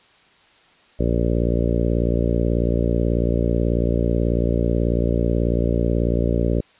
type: harmonic tone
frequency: 58.27 Hz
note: A#1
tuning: in tune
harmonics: 1 / 2 / 3 / 4 / 5 / 6 / 7 / 8 / 9 / 10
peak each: -21 / -24 / -26 / -27 / -28 / -29 / -29 / -30 / -31 / -31 dBFS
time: 0.99-6.61 s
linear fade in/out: 10 ms
effects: white hiss -54 dBFS RMS until 6.79 s + resampled to 8000 Hz